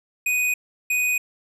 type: tone pair in turn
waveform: square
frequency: 2489 / 2489 Hz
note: D#7 / D#7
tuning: 0 / 0 cents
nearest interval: unison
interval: 0 cents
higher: neither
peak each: -20 dBFS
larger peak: neither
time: 0.26-0.54 / 0.9-1.18 s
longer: neither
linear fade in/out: 5 ms
effects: resampled to 32000 Hz